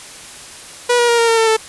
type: tone with pitch steps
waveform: sawtooth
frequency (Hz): 486.2 / 478.4 / 470.7 / 463.2 / 455.7 / 448.4 / 441.2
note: B4 / A#4 / A#4 / A#4 / A#4 / A4 / A4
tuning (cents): -27 / +45 / +17 / -11 / -39 / +33 / +5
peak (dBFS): -7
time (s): 0.89-1.569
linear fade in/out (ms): 10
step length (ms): 97
effects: white hiss -35 dBFS RMS until 1.68 s + resampled to 24000 Hz